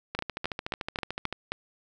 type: two click trains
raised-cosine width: 0.3 ms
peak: -13 / -16 dBFS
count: 6 / 17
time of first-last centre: 0.19-1.52 / 0.15-1.326 s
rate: 3.76 / 13.6 Hz
effects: none